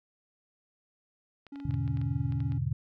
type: clicks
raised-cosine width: 0.3 ms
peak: -34 dBFS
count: 11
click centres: 1.467 / 1.558 / 1.601 / 1.709 / 1.741 / 1.878 / 1.972 / 2.015 / 2.323 / 2.404 / 2.521 s
type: tone with pitch glide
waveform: triangle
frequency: 280.4 to 277.7 Hz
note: C#4 to C#4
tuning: +20 to +3 cents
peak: -37 dBFS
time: 1.52-2.58 s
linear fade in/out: 5 ms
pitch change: -17 cents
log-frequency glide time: 1.7-1.79 s
type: chord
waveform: sine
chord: E dominant seventh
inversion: none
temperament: equal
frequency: 82.41 / 103.83 / 123.47 / 146.83 Hz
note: E2 / G#2 / B2 / D3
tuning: 0 / 0 / 0 / 0 cents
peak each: -36 / -35 / -31 / -33 dBFS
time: 1.65-2.73 s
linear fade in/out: 5 ms
effects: none